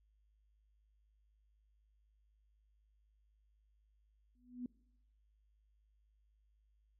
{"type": "tone with exponential growth", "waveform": "sine", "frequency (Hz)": 246.9, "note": "B3", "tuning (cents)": 0, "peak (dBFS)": -37, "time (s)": [4.35, 4.66], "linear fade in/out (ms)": 2, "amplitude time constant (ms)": 66, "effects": ["noise-tail reverb RT60 0.8 s tail -23 dB re dry", "added 52 Hz sine -70 dBFS peak until 6.99 s"]}